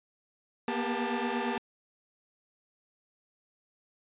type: tone cluster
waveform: sawtooth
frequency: 235.2 / 243.9 / 397.4 / 882 Hz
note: A#3 / B3 / G4 / A5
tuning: +16 / -21 / +24 / +4 cents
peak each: -31 dBFS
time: 0.68-1.58 s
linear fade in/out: 2 ms
effects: resampled to 8000 Hz